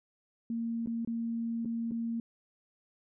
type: tone with dropouts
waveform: sine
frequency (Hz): 230.6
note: A#3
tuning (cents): -19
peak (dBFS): -31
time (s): 0.5-2.2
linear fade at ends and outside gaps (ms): 2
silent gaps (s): 0.861-0.872 / 1.049-1.074 / 1.649-1.656 / 1.911-1.918
effects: none